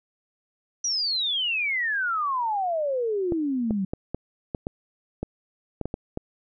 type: exponential sweep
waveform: sine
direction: down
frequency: 5920 to 185 Hz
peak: -23 dBFS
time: 0.84-3.85 s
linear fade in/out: 5 ms
type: clicks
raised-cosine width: 2 ms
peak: -15 dBFS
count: 11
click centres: 3.322 / 3.708 / 3.935 / 4.146 / 4.548 / 4.669 / 5.23 / 5.813 / 5.856 / 5.941 / 6.174 s
effects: none